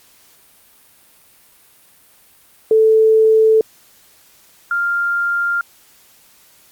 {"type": "tone pair in turn", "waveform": "sine", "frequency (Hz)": [440, 1396.9], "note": ["A4", "F6"], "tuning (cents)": [0, 0], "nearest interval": "octave + minor sixth", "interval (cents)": 2000, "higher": "second", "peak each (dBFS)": [-8, -15], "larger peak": "first", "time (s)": [[2.71, 3.61], [4.71, 5.61]], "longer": "neither", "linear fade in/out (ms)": 2, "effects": ["white hiss -50 dBFS RMS until 6.71 s", "Opus 48 kbps"]}